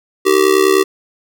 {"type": "tone with amplitude modulation", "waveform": "square", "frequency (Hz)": 385, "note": "G4", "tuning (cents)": -31, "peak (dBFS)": -6, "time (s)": [0.25, 0.84], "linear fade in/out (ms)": 20, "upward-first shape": "sine", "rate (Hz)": 69.9, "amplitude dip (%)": 85, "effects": []}